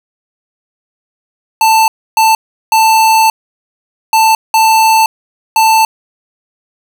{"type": "tone bursts at uneven times", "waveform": "square", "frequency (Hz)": 886, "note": "A5", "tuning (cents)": 12, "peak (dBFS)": -6, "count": 6, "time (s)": [[1.61, 1.88], [2.17, 2.35], [2.72, 3.3], [4.13, 4.35], [4.54, 5.06], [5.56, 5.85]], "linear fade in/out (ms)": 2, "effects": []}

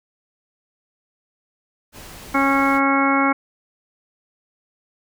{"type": "noise", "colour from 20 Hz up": "pink", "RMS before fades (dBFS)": -39, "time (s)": [1.92, 2.81], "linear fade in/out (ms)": 50}
{"type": "harmonic tone", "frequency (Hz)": 274.4, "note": "C#4", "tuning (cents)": -17, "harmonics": [1, 2, 3, 4, 5, 6, 7, 8], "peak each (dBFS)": [-19, -26, -23, -22, -22, -31, -33, -23], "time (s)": [2.34, 3.33], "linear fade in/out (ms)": 10}
{"effects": []}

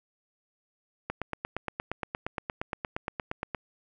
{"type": "click train", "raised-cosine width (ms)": 0.5, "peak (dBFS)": -16, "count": 22, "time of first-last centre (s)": [1.1, 3.548], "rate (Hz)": 8.58, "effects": []}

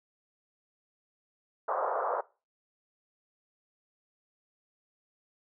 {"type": "band-pass noise", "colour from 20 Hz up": "pink", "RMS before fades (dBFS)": -31, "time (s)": [1.68, 2.21], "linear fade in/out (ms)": 5, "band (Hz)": [470, 1300], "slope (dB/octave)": 48, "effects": ["noise-tail reverb RT60 0.3 s tail -20 dB re dry"]}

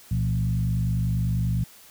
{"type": "tone with frequency modulation", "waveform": "sine", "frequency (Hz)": 117.8, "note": "A#2", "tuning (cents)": 19, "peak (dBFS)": -21, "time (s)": [0.11, 1.64], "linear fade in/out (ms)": 5, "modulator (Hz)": 50, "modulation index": 1.1, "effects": ["white hiss -50 dBFS RMS until 1.9 s"]}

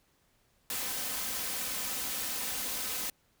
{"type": "noise with comb filter", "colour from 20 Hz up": "white", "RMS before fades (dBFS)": -35, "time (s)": [0.7, 3.1], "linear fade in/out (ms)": 2, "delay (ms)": 3.9, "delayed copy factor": 0.55, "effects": ["pink hiss -70 dBFS RMS until 3.4 s"]}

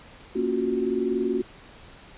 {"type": "chord", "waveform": "sine", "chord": "Gb major seventh", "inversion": "first", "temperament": "equal", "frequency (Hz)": [233.1, 277.2, 349.2, 370], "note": ["Bb3", "Db4", "F4", "Gb4"], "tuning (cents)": [0, 0, 0, 0], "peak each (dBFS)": [-29, -30, -30, -25], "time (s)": [0.35, 1.42], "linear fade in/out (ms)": 10, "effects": ["pink hiss -48 dBFS RMS until 2.17 s", "resampled to 8000 Hz"]}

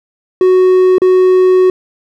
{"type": "tone with dropouts", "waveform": "triangle", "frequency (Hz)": 370, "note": "F#4", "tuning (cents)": 0, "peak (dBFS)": -3, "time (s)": [0.41, 1.7], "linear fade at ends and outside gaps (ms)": 2, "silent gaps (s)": [0.983, 1.018], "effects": []}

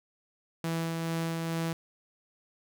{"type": "tone with tremolo", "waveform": "sawtooth", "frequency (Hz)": 164.81, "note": "E3", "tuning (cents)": 0, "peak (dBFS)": -25, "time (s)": [0.64, 1.73], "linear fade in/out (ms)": 2, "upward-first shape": "sine", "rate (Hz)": 2.3, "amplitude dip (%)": 25, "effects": []}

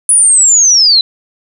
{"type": "linear sweep", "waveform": "sine", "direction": "down", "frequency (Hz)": [9956, 3951], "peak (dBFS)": -4, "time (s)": [0.09, 1.01], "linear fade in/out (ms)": 2, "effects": []}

